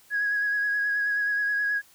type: tone with vibrato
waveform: sine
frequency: 1661.2 Hz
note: G#6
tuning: in tune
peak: -22 dBFS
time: 0.1-1.82 s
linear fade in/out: 50 ms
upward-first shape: sine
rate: 9.4 Hz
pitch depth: 22 cents each way
effects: tanh soft clip ceiling -18 dBFS + white hiss -57 dBFS RMS until 1.94 s